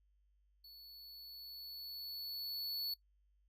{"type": "tone with level ramp", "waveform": "square", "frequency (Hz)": 4429, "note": "C#8", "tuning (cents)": -2, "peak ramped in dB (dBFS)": [-55, -37], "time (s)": [0.64, 2.94], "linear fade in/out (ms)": 5, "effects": ["noise-tail reverb RT60 0.1 s tail -19 dB re dry", "added 50 Hz sine -70 dBFS peak until 3.48 s"]}